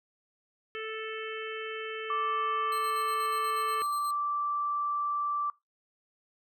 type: harmonic tone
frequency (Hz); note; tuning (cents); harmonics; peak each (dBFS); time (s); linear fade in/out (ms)
439.6; A4; -2; 1 / 3 / 4 / 5 / 6 / 7; -37 / -42 / -43 / -44 / -45 / -45; 0.75-3.82; 0
type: tone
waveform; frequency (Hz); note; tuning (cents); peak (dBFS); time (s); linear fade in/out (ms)
sine; 1169; D6; -8; -28; 2.1-5.5; 2
type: tone with tremolo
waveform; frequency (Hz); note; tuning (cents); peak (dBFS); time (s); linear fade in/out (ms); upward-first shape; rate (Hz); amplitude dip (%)
20% pulse; 4136; C8; -21; -35; 2.72-4.11; 2; square; 8.3; 50
effects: noise-tail reverb RT60 0.2 s tail -20 dB re dry